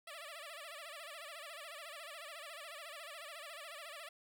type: tone with vibrato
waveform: 10% pulse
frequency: 622.3 Hz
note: D#5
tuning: in tune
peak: -39 dBFS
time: 0.07-4.09 s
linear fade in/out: 5 ms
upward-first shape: sine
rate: 14 Hz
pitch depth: 160 cents each way
effects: none